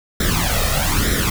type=noise with flanger; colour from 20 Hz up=pink; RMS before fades=-18 dBFS; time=0.2-1.3 s; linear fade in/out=5 ms; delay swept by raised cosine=0.53 to 1.63 ms; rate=1.1 Hz; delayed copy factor=+0.75; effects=none